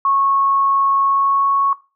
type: tone with pitch glide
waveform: sine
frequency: 1099 to 1106 Hz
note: C#6 to C#6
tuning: -15 to -4 cents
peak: -13 dBFS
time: 0.05-1.73 s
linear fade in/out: 2 ms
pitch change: +11 cents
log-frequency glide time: 1.03-1.46 s
effects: noise-tail reverb RT60 0.3 s tail -18 dB re dry